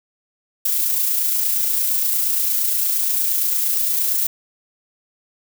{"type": "noise with amplitude modulation", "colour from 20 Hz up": "violet", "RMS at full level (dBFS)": -18, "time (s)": [0.65, 4.27], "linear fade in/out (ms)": 5, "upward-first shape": "sine", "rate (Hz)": 28.6, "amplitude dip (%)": 30, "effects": []}